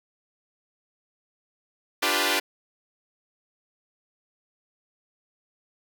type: chord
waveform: 5% pulse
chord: G dominant seventh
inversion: second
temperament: equal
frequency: 293.7 / 349.2 / 392 / 493.9 Hz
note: D4 / F4 / G4 / B4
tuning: 0 / 0 / 0 / 0 cents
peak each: -16 dBFS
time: 2.02-2.4 s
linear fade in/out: 10 ms
effects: none